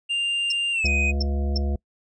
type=tone with pitch glide; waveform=triangle; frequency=2794 to 2504 Hz; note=F7 to D#7; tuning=0 to +10 cents; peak=-20 dBFS; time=0.09-1.12 s; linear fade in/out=20 ms; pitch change=-190 cents; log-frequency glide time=0.72-0.88 s
type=tone bursts; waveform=sine; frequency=5340 Hz; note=E8; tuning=22 cents sharp; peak=-23 dBFS; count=4; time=0.5-1.578 s; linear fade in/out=5 ms; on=22 ms; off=330 ms
type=harmonic tone; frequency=70.4 Hz; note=C#2; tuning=27 cents sharp; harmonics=1 / 3 / 5 / 7 / 9 / 10; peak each=-22 / -32 / -36 / -39 / -41 / -42 dBFS; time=0.84-1.76 s; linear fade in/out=5 ms
effects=noise-tail reverb RT60 0.1 s tail -24 dB re dry + resampled to 22050 Hz